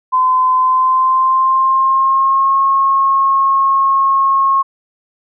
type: tone with pitch glide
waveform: sine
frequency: 1025 to 1085.9 Hz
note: C6 to C#6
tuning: -36 to -36 cents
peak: -9 dBFS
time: 0.12-4.63 s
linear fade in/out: 20 ms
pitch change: +100 cents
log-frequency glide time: 0.56-2.59 s
effects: none